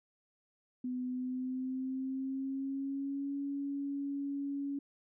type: tone with pitch glide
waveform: sine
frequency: 251.3 to 280.5 Hz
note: B3 to C#4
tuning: +30 to +21 cents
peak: -34 dBFS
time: 0.84-4.79 s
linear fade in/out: 5 ms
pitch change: +191 cents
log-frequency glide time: 1.04-3.35 s
effects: none